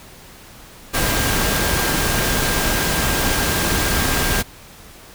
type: tone in noise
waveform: sine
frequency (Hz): 1599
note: G6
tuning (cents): +34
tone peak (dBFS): -27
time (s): 0.93-4.43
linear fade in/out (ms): 20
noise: pink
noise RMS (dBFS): -19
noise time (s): 0.93-4.43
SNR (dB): -11
effects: pink hiss -42 dBFS RMS until 5.14 s